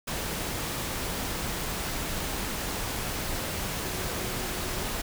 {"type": "tone in noise", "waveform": "sine", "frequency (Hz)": 370, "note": "F#4", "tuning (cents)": 0, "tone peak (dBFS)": -42, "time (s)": [3.83, 4.85], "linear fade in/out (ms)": 10, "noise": "pink", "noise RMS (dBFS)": -32, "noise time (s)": [0.07, 5.02], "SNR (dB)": -13, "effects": []}